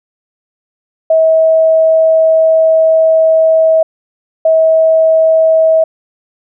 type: tone pair in turn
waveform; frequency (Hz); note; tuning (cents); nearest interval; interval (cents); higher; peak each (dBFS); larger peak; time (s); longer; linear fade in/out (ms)
sine; 643 / 643; E5 / E5; -43 / -43; unison; 0; neither; -5; neither; 1.1-3.83 / 4.45-5.84; first; 5
effects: none